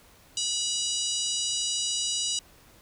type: harmonic tone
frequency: 973 Hz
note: B5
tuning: 26 cents flat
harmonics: 3 / 4 / 5 / 6 / 7 / 8 / 9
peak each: -32 / -33 / -34 / -35 / -35 / -36 / -37 dBFS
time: 0.37-2.39 s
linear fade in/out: 2 ms
effects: pink hiss -56 dBFS RMS until 2.81 s